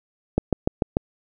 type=click train; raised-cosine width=2 ms; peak=-5 dBFS; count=5; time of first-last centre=0.38-0.969 s; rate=6.79 Hz; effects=none